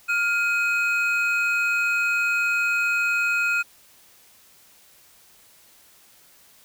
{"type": "tone pair together", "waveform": "triangle", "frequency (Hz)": [1406.9, 2522], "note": ["F6", "D#7"], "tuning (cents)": [12, 23], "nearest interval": "minor seventh", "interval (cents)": 1011, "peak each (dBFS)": -21, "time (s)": [0.08, 3.63], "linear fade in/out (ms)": 20, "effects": ["white hiss -54 dBFS RMS until 6.64 s"]}